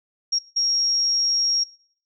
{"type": "tone bursts at uneven times", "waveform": "sine", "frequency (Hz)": 5588, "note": "F8", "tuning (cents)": 0, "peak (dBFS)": -18, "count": 2, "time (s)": [[0.32, 0.39], [0.56, 1.64]], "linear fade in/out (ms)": 10, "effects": ["noise-tail reverb RT60 0.6 s tail -23 dB re dry"]}